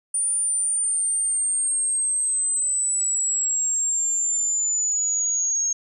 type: linear sweep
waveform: sine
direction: down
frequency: 9340 to 6500 Hz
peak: -20 dBFS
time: 0.14-5.73 s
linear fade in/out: 5 ms
effects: 10-bit